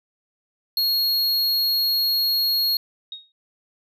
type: tone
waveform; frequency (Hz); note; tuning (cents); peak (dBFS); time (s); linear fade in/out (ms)
square; 4300; C8; +47; -19; 0.77-2.77; 2
type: tone with exponential decay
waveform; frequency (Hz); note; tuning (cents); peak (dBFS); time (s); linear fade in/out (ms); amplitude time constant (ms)
sine; 3747; A#7; +8; -28; 3.12-3.32; 2; 43
effects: none